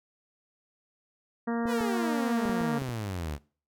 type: harmonic tone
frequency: 233.1 Hz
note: A#3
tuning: in tune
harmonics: 1 / 2 / 3 / 4 / 5 / 6 / 7 / 8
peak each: -28 / -34 / -38 / -40 / -42 / -44 / -45 / -46 dBFS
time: 1.47-2.79 s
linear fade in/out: 10 ms
type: clicks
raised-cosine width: 2 ms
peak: -24 dBFS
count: 7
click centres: 1.656 / 1.808 / 2.456 / 2.495 / 2.611 / 2.82 / 2.891 s
type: exponential sweep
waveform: sawtooth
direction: down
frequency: 522 to 69 Hz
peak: -28 dBFS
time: 1.66-3.39 s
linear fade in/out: 50 ms
effects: noise-tail reverb RT60 0.4 s tail -22 dB re dry